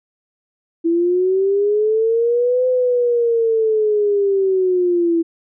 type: linear two-way sweep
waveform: sine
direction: up then down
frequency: 329.6 to 510 to 329.6 Hz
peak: -13 dBFS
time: 0.84-5.23 s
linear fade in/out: 20 ms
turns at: 2.67 s
effects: none